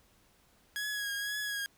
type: tone with vibrato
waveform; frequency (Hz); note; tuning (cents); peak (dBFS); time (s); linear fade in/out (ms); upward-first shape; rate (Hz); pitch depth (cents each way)
sawtooth; 1661.2; G#6; 0; -30; 0.76-1.66; 0; triangle; 2; 40
effects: pink hiss -66 dBFS RMS until 1.77 s